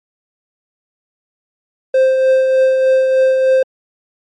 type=tone with tremolo; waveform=triangle; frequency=524 Hz; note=C5; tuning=2 cents sharp; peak=-5 dBFS; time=1.94-3.63 s; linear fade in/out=5 ms; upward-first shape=triangle; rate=3.3 Hz; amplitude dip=40%; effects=MP3 48 kbps